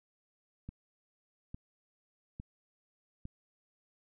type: click train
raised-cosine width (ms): 5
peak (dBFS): -30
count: 4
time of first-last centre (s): 0.69-3.254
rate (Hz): 1.17
effects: none